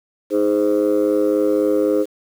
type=chord; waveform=sine; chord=Ab major; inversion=second; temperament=just; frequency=311.5 / 415.3 / 519.1 Hz; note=Eb4 / Ab4 / C5; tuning=+2 / 0 / -14 cents; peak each=-17 dBFS; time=0.3-2.06 s; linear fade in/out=50 ms; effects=tanh soft clip ceiling -9 dBFS + 7-bit